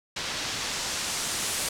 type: noise with low-pass filter sweep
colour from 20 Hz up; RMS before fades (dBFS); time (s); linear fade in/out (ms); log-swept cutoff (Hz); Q
white; -31; 0.16-1.69; 5; 4500 to 10000; 1
effects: none